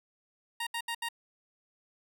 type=tone bursts; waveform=15% pulse; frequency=932.3 Hz; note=A#5; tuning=in tune; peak=-26 dBFS; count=4; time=0.6-1.088 s; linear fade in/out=5 ms; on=68 ms; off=72 ms; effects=none

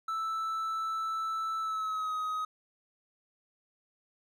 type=tone with pitch glide; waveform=triangle; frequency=1318.5 to 1260.4 Hz; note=E6 to D#6; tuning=0 to +22 cents; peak=-29 dBFS; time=0.08-2.45 s; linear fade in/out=5 ms; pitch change=-78 cents; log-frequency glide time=1.6-2.14 s; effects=none

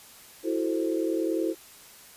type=chord; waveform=sine; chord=F# half-diminished seventh; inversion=third; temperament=equal; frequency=329.6 / 370 / 440 / 523.3 Hz; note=E4 / F#4 / A4 / C5; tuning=0 / 0 / 0 / 0 cents; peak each=-27 / -31 / -32 / -33 dBFS; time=0.43-1.55 s; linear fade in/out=50 ms; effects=white hiss -50 dBFS RMS until 2.16 s + resampled to 32000 Hz

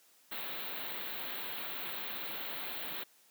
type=band-stop noise; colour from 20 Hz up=white; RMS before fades=-40 dBFS; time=0.31-3.04 s; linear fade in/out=10 ms; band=4200 to 14000 Hz; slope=96 dB/octave; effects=white hiss -65 dBFS RMS until 3.3 s + high-pass 200 Hz 12 dB/octave

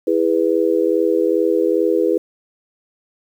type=chord; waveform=sine; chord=E major; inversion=none; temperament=just; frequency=329.6 / 412 / 494.4 Hz; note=E4 / G#4 / B4; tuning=0 / -14 / +2 cents; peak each=-18 dBFS; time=0.07-2.18 s; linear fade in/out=5 ms; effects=8-bit

